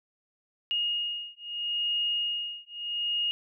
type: beating tone pair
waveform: sine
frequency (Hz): 2859 / 2859.77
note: F7 / F7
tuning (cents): +40 / +40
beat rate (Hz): 0.77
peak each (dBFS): -31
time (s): 0.71-3.31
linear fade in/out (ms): 0
effects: none